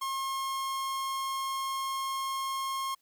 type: tone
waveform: 45% pulse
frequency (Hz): 1075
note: C6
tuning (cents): +47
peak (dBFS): -31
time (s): 0.01-2.95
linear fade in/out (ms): 10
effects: white hiss -72 dBFS RMS until 3.01 s